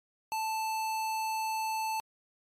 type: tone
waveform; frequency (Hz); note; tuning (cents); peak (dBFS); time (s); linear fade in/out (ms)
square; 880; A5; 0; -31; 0.32-2; 0
effects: MP3 64 kbps